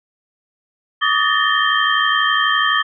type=tone cluster; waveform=sine; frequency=1142 / 1249 / 1754 / 1826 / 3157 Hz; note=D6 / D#6 / A6 / A#6 / G7; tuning=-49 / +6 / -6 / -36 / +12 cents; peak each=-20 dBFS; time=1.01-2.83 s; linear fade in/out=20 ms; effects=none